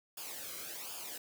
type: noise with flanger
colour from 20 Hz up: white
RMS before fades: -44 dBFS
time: 0.17-1.18 s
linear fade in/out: 5 ms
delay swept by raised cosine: 0.5 to 1.13 ms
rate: 1.3 Hz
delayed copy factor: -0.7
effects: none